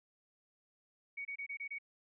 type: tone bursts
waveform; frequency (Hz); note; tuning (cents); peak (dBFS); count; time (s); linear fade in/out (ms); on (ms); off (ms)
sine; 2240; C#7; +18; -39; 6; 1.17-1.786; 10; 81; 26
effects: none